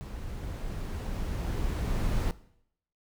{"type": "noise with level ramp", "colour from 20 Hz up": "brown", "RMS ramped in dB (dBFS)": [-39, -27], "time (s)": [0.01, 2.31], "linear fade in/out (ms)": 0, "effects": ["noise-tail reverb RT60 0.7 s tail -18 dB re dry"]}